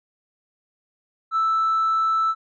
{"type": "tone with tanh clipping", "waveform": "triangle", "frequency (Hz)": 1318.5, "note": "E6", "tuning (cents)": 0, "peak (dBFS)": -18, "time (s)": [1.31, 2.35], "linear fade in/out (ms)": 50, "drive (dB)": 5, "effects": []}